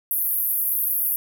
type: band-pass noise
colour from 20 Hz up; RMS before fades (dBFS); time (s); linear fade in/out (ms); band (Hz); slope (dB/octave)
pink; -23; 0.11-1.16; 0; 11000 to 16000; 96
effects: none